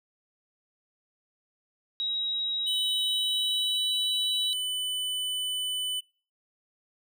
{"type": "tone with pitch glide", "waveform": "sine", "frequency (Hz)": [3827, 3905], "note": ["A#7", "B7"], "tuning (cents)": [45, -20], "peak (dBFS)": -27, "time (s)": [2, 4.53], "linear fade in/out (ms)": 0, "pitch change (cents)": 35, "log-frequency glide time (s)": [3.03, 3.9]}
{"type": "tone", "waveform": "square", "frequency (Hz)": 3000, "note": "F#7", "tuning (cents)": 23, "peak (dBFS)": -29, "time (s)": [2.66, 6.01], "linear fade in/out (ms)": 20}
{"effects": ["noise-tail reverb RT60 0.4 s tail -26 dB re dry"]}